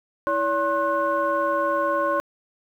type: tone cluster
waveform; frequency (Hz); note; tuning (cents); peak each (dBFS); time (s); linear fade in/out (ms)
sine; 327 / 569 / 1070 / 1482; E4 / C#5 / C6 / F#6; -14 / +45 / +38 / +2; -30 / -23 / -23 / -29; 0.27-2.2; 0
effects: tanh soft clip ceiling -10 dBFS + 9-bit

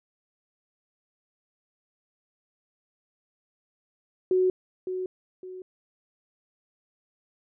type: tone with echo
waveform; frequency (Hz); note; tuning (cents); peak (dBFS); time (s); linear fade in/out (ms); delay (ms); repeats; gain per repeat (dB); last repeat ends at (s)
sine; 370; F#4; 0; -19; 4.31-4.5; 2; 560; 2; -9; 5.62
effects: none

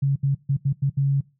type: tone bursts at uneven times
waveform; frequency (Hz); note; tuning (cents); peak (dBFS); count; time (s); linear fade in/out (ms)
sine; 138.59; C#3; 0; -17; 6; 0.02-0.16 / 0.23-0.35 / 0.49-0.57 / 0.65-0.73 / 0.82-0.9 / 0.97-1.21; 10
effects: noise-tail reverb RT60 0.3 s tail -21 dB re dry

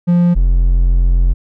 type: tone pair in turn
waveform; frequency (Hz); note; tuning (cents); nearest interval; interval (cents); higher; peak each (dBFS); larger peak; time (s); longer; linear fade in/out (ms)
triangle; 174.61 / 43.65; F3 / F1; 0 / 0; 2 octaves; 2400; first; -6; neither; 0.07-0.35 / 0.35-1.34; second; 20
effects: none

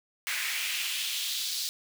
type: noise with high-pass filter sweep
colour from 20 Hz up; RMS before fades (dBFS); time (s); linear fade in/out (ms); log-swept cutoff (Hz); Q
pink; -32; 0.27-1.69; 0; 1900 to 4500; 2.4
effects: none

